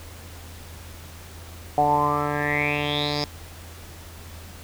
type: tone with low-pass filter sweep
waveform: 10% pulse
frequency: 146.83 Hz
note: D3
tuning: in tune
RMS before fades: -23 dBFS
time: 1.78-3.24 s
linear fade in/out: 0 ms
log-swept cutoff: 730 to 5100 Hz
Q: 9.1
effects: added 83 Hz sine -41 dBFS peak until 4.63 s + pink hiss -44 dBFS RMS until 4.63 s